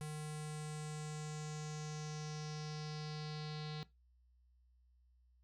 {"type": "tone with low-pass filter sweep", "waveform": "square", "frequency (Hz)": 152.3, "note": "D#3", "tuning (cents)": -37, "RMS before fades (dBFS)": -44, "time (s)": [0.01, 3.83], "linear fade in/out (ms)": 0, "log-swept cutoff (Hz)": [9900, 4100], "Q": 4.1, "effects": ["noise-tail reverb RT60 0.2 s tail -17 dB re dry", "added 61 Hz sine -67 dBFS peak until 5.43 s"]}